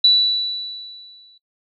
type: tone with exponential decay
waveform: sine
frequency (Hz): 3951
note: B7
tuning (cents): 0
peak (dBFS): -8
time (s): 0.04-1.38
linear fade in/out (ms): 5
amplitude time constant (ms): 290
effects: noise-tail reverb RT60 0.1 s tail -21 dB re dry